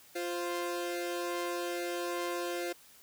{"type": "tone pair together", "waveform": "sawtooth", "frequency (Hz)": [349.2, 523.2], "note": ["F4", "C5"], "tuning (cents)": [0, 0], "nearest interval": "perfect fifth", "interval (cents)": 700, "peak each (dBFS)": [-31, -34], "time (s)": [0.15, 2.73], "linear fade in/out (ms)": 10, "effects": ["white hiss -58 dBFS RMS until 3.02 s"]}